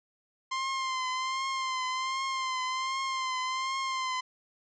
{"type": "tone with vibrato", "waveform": "sawtooth", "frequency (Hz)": 1046.5, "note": "C6", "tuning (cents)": 0, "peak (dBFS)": -26, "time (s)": [0.51, 4.21], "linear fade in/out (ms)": 10, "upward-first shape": "triangle", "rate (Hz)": 1.3, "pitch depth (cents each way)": 45, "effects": ["resampled to 16000 Hz"]}